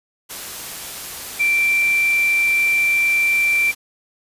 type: tone in noise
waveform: sine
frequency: 2349 Hz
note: D7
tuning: in tune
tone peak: -14 dBFS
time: 1.39-3.72 s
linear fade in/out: 20 ms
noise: white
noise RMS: -31 dBFS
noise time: 0.29-3.75 s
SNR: +14 dB
effects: resampled to 32000 Hz